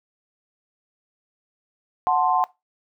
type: chord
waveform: sine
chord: F# diminished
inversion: none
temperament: equal with one note detuned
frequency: 735.7 / 880 / 1046.5 Hz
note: F#5 / A5 / C6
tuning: -10 / 0 / 0 cents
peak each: -20 / -23 / -22 dBFS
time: 2.07-2.44 s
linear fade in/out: 0 ms
effects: noise-tail reverb RT60 0.2 s tail -20 dB re dry